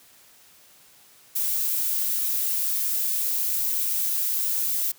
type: noise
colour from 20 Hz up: violet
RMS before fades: -25 dBFS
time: 1.35-4.92 s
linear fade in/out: 10 ms
effects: white hiss -54 dBFS RMS until 4.98 s + high-pass 60 Hz 12 dB/octave